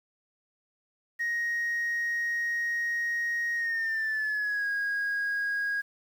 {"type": "tone with pitch glide", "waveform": "sine", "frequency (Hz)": [1875, 1641.7], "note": ["A#6", "G#6"], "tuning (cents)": [10, -20], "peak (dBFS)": -25, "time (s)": [1.19, 5.82], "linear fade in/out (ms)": 20, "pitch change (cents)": -230, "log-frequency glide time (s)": [3.56, 4.68], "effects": ["tanh soft clip ceiling -25 dBFS", "9-bit"]}